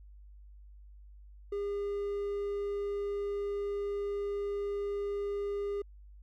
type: tone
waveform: triangle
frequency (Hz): 405.2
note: G#4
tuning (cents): -43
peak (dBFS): -30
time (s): 1.52-5.82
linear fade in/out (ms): 5
effects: added 50 Hz sine -50 dBFS peak until 6.22 s